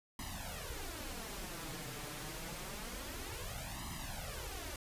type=noise with flanger; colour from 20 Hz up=pink; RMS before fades=-44 dBFS; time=0.19-4.76 s; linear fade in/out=2 ms; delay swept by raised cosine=0.99 to 6.79 ms; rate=0.27 Hz; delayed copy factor=+0.9; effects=resampled to 32000 Hz